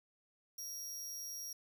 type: tone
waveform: sawtooth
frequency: 5650 Hz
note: F8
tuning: 19 cents sharp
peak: -40 dBFS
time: 0.58-1.53 s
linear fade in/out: 5 ms
effects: 11-bit